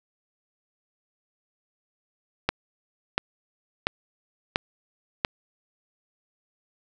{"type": "click train", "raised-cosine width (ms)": 0.3, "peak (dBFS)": -5, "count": 5, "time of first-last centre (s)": [2.49, 5.249], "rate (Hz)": 1.45, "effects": []}